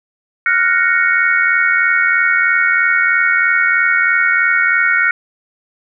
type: chord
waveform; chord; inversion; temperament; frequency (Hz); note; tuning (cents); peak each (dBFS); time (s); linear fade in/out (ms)
sine; Gb major seventh; third; equal; 1396.9 / 1480 / 1864.7 / 2217; F6 / Gb6 / Bb6 / Db7; 0 / 0 / 0 / 0; -16; 0.46-5.11; 2
effects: none